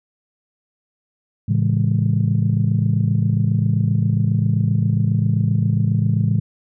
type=chord; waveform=sine; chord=A major seventh; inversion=none; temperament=just; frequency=110 / 137.5 / 165 / 206.2 Hz; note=A2 / C#3 / E3 / G#3; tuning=0 / -14 / +2 / -12 cents; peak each=-17 / -20 / -21 / -23 dBFS; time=1.48-6.4 s; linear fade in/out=10 ms; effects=tanh soft clip ceiling -6 dBFS